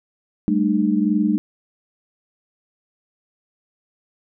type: tone cluster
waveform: sine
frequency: 197.2 / 219.1 / 302.3 Hz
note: G3 / A3 / D#4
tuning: +11 / -7 / -50 cents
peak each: -20 dBFS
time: 0.48-1.38 s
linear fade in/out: 0 ms
effects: none